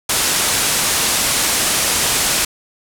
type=low-pass noise; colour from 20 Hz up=white; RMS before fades=-17 dBFS; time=0.09-2.45 s; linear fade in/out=5 ms; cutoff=11000 Hz; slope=24 dB/octave; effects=none